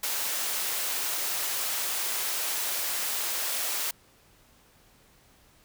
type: high-pass noise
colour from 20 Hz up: white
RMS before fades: -30 dBFS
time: 0.03-3.91 s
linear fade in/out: 5 ms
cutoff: 460 Hz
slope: 12 dB/octave
effects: pink hiss -60 dBFS RMS until 5.64 s